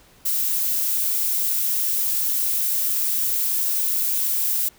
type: noise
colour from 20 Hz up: violet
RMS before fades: -22 dBFS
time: 0.25-4.69 s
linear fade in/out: 10 ms
effects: pink hiss -53 dBFS RMS until 4.78 s